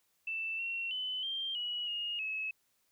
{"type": "tone with pitch steps", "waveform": "sine", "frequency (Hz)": [2658, 2726, 3021, 3172, 2921, 2856, 2581], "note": ["E7", "F7", "F#7", "G7", "F#7", "F7", "E7"], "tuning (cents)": [14, -43, 35, 20, -23, 38, -37], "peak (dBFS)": -34, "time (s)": [0.27, 2.51], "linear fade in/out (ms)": 5, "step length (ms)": 320, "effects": ["white hiss -75 dBFS RMS until 2.91 s"]}